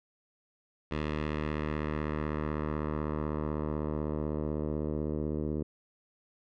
10% pulse tone with low-pass filter sweep, 76 Hz, D#2, 40 cents flat, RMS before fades -33 dBFS, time 0.91-5.63 s, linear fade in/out 5 ms, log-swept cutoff 3000 to 410 Hz, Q 1.2, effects none

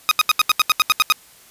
15% pulse tone bursts, 1249 Hz, D#6, 6 cents sharp, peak -5 dBFS, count 11, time 0.09-1.123 s, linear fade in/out 0 ms, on 23 ms, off 78 ms, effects white hiss -48 dBFS RMS until 1.5 s + resampled to 32000 Hz

